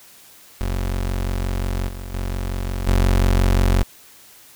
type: tone with level steps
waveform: 30% pulse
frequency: 45.64 Hz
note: F#1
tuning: 23 cents flat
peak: -18 / -27 / -20 / -11 dBFS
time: 0.61-3.83 s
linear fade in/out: 0 ms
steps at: 1.88 / 2.14 / 2.87 s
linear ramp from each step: 5 ms
effects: white hiss -47 dBFS RMS until 4.55 s